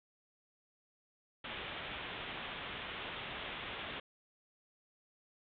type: low-pass noise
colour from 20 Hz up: white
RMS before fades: -44 dBFS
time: 1.44-4 s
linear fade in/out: 5 ms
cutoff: 3600 Hz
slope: 96 dB/octave
effects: none